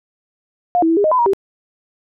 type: tone with pitch steps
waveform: sine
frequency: 710 / 325.9 / 329.5 / 407.5 / 621 / 1009 / 948 / 390.6 Hz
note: F5 / E4 / E4 / G#4 / D#5 / B5 / A#5 / G4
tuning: +28 / -20 / -1 / -33 / -3 / +37 / +29 / -6 cents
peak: -11 dBFS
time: 0.75-1.334 s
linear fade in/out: 0 ms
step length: 73 ms
effects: none